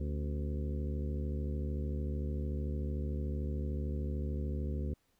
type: harmonic tone with a mistuned harmonic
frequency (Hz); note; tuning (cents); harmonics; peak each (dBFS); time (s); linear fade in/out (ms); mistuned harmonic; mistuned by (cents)
73.42; D2; 0; 1 / 2 / 3 / 4 / 5 / 6 / 7; -34 / -41 / -43 / -47 / -47 / -50 / -51; 0-4.94; 5; 4; -96
effects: pink hiss -75 dBFS RMS until 5.19 s